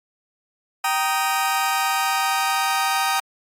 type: chord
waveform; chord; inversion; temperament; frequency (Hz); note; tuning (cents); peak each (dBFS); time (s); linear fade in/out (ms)
sawtooth; Eb major; first; just; 777.8 / 933.4 / 1244.5; G5 / Bb5 / Eb6; -14 / +2 / 0; -19 / -21 / -20; 0.84-3.2; 5
effects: AAC 48 kbps